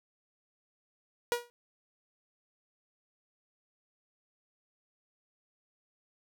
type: tone with exponential decay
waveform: sawtooth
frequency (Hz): 480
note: B4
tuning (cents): -49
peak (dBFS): -20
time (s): 1.32-1.5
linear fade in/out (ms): 0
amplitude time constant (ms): 37
effects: none